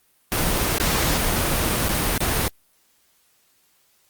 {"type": "noise with dropouts", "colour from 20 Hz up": "pink", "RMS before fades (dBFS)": -21, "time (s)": [0.32, 2.48], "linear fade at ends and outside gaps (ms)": 0, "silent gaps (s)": [[0.782, 0.8], [1.885, 1.891], [2.178, 2.205]], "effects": ["white hiss -62 dBFS RMS until 4.09 s", "Opus 32 kbps"]}